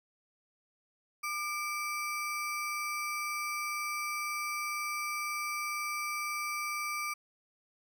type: ring-modulated tone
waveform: square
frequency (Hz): 1760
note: A6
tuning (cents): 0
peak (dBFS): -31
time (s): 1.23-7.14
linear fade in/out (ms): 10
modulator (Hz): 559
effects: none